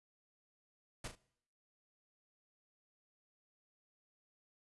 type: noise with echo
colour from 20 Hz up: pink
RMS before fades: -43 dBFS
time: 1.04-1.08 s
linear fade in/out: 5 ms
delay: 37 ms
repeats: 2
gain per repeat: -8 dB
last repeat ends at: 1.154 s
effects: noise-tail reverb RT60 0.7 s tail -22 dB re dry + resampled to 24000 Hz